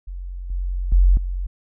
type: tone with level steps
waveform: sine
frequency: 45.13 Hz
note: F#1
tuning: 42 cents flat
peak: -28 / -21 / -10 / -22 dBFS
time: 0.07-1.47 s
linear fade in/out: 10 ms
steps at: 0.5 / 0.92 / 1.17 s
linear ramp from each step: 2 ms
effects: none